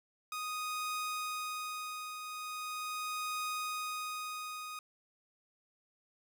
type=tone with tremolo; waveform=sawtooth; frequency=1244.5 Hz; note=D#6; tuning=in tune; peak=-31 dBFS; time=0.32-4.79 s; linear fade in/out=2 ms; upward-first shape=triangle; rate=0.4 Hz; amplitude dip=55%; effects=none